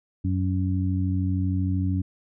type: harmonic tone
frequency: 93 Hz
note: F#2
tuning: 9 cents sharp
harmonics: 1 / 2 / 3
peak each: -23 / -29 / -29 dBFS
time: 0.24-2.02 s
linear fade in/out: 10 ms
effects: none